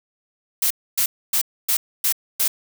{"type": "noise bursts", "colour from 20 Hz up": "blue", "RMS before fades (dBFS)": -19, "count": 6, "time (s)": [0.62, 2.48], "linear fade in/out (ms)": 5, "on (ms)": 85, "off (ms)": 270, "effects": []}